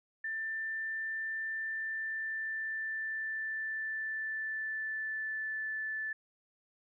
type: tone with pitch glide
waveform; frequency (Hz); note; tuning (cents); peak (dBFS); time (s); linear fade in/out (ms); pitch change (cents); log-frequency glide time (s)
sine; 1780 to 1750.4; A6 to A6; +20 to -9; -34; 0.24-6.13; 5; -29; 1.49-5.7
effects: none